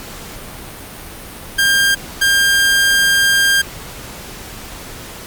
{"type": "tone bursts at uneven times", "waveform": "sawtooth", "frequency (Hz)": 1600, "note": "G6", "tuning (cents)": 35, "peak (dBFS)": -7, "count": 2, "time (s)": [[1.58, 1.95], [2.21, 3.62]], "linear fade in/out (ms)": 10, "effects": ["pink hiss -32 dBFS RMS until 5.26 s", "Opus 48 kbps"]}